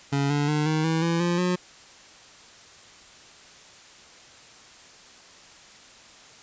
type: tone with pitch steps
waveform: 25% pulse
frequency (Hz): 140.2 / 145.31 / 150.61 / 156.1 / 161.79 / 167.69 / 173.81 / 180.14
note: C#3 / D3 / D3 / D#3 / E3 / E3 / F3 / F#3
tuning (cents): +20 / -18 / +44 / +6 / -32 / +30 / -8 / -46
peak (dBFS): -18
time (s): 0.12-1.56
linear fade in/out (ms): 10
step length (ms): 180
effects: white hiss -49 dBFS RMS until 6.42 s + resampled to 16000 Hz